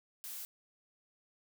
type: noise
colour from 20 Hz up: blue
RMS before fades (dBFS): -44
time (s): 0.24-0.45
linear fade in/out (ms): 0
effects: none